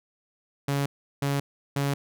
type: tone bursts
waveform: sawtooth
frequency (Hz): 140.6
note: C#3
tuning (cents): +25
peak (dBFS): -20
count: 3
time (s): 0.68-1.94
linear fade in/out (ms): 5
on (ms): 180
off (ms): 360
effects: none